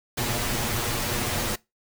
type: noise with comb filter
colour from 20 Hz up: pink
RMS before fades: -27 dBFS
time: 0.17-1.56 s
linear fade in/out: 10 ms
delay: 8.4 ms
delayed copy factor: +0.75
effects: noise-tail reverb RT60 0.2 s tail -21 dB re dry